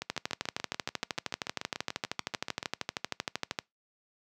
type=two click trains; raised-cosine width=0.2 ms; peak=-17 / -13 dBFS; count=19 / 46; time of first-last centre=0.02-2.629 / 0.1-3.588 s; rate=6.9 / 12.9 Hz; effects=noise-tail reverb RT60 0.2 s tail -25 dB re dry + high-pass 100 Hz 12 dB/octave